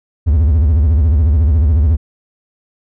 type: tone with vibrato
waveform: triangle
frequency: 76.3 Hz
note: D#2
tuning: 33 cents flat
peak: -6 dBFS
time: 0.26-1.97 s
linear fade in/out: 20 ms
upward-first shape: sine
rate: 14 Hz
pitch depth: 220 cents each way
effects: none

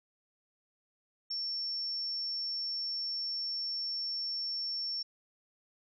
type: tone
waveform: sine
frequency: 5440 Hz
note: F8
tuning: 46 cents flat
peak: -33 dBFS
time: 1.3-5.03 s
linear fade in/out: 10 ms
effects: none

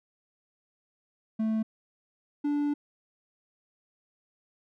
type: tone pair in turn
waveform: triangle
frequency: 220 / 291.1 Hz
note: A3 / D4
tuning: 0 / -15 cents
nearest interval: perfect fourth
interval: 485 cents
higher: second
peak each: -23 dBFS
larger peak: neither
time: 1.39-1.63 / 2.44-2.74 s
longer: second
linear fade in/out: 10 ms
effects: none

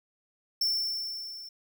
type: tone with level ramp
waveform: square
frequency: 5390 Hz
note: E8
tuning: 38 cents sharp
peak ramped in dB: -24 to -42 dBFS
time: 0.61-1.49 s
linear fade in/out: 5 ms
effects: 11-bit

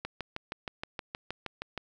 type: click train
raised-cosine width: 0.3 ms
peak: -19 dBFS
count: 12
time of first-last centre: 0.05-1.777 s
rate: 6.37 Hz
effects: none

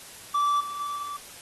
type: tone with level steps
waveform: triangle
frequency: 1162 Hz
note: D6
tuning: 19 cents flat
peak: -19 / -30 / -27 / -30 dBFS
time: 0.34-1.17 s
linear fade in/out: 10 ms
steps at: 0.6 / 0.79 / 0.95 s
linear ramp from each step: 10 ms
effects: white hiss -45 dBFS RMS until 1.41 s + AAC 32 kbps

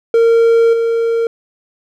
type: tone with level steps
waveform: triangle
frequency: 460.3 Hz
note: A#4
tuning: 22 cents flat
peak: -5 / -10 dBFS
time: 0.14-1.27 s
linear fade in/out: 2 ms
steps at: 0.73 s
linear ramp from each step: 5 ms
effects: none

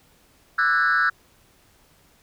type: tone with frequency modulation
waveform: sine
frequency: 1480 Hz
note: F#6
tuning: in tune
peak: -15 dBFS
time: 0.58-1.1 s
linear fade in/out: 10 ms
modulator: 154 Hz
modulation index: 1.3
effects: tanh soft clip ceiling -15 dBFS + pink hiss -58 dBFS RMS until 2.22 s

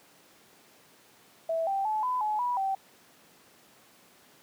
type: tone with pitch steps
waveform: sine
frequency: 655 / 783 / 862 / 1004 / 851 / 978 / 775 Hz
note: E5 / G5 / A5 / B5 / G#5 / B5 / G5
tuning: -11 / -2 / -36 / +28 / +42 / -17 / -20 cents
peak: -26 dBFS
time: 1.49-2.75 s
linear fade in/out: 5 ms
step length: 180 ms
effects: pink hiss -58 dBFS RMS until 4.42 s + high-pass 200 Hz 12 dB/octave

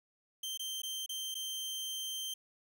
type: tone with dropouts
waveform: sawtooth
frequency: 3136 Hz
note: G7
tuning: in tune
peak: -34 dBFS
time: 0.43-2.34 s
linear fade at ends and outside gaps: 5 ms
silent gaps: 0.575-0.594 / 0.819-0.832 / 1.062-1.092 / 1.344-1.351 s
effects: none

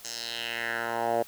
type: tone with band-pass filter sweep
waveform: 10% pulse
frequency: 116.8 Hz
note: A#2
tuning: 4 cents sharp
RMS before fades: -31 dBFS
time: 0.04-1.23 s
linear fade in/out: 10 ms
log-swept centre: 6600 to 590 Hz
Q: 2.7
effects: white hiss -50 dBFS RMS until 1.27 s

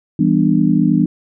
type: chord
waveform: sine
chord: E minor seventh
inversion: none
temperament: just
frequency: 164.81 / 197.78 / 247.2 / 296.7 Hz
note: E3 / G3 / B3 / D4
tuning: 0 / +16 / +2 / +18 cents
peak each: -16 dBFS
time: 0.19-1.06 s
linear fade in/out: 5 ms
effects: none

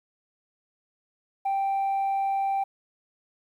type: tone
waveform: sine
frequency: 784 Hz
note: G5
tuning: in tune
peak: -21 dBFS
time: 1.45-2.64 s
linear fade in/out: 10 ms
effects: tanh soft clip ceiling -22 dBFS + 10-bit

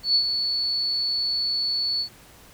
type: tone with ADSR envelope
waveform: sine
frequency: 4435 Hz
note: C#8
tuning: in tune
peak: -15 dBFS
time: 0.03-2.09 s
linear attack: 120 ms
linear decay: 79 ms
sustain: -7 dB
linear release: 87 ms
effects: pink hiss -50 dBFS RMS until 2.53 s

